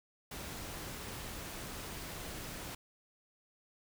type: noise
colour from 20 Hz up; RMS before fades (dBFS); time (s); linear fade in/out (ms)
pink; -44; 0.31-2.75; 5
effects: none